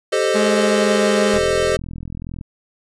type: chord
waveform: square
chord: A half-diminished seventh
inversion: third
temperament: equal with one note detuned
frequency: 392 / 440 / 523.3 / 614.8 Hz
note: G4 / A4 / C5 / Eb5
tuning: 0 / 0 / 0 / -21 cents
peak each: -22 dBFS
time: 0.12-1.77 s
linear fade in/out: 10 ms
type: tone with pitch glide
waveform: sawtooth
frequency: 210.9 to 207 Hz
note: G#3 to G#3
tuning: +27 to -5 cents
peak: -14 dBFS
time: 0.34-1.39 s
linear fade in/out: 20 ms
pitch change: -32 cents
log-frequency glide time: 0.46-1.05 s
type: click train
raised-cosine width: 5 ms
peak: -18 dBFS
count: 46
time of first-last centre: 1.34-2.411 s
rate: 42 Hz
effects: resampled to 22050 Hz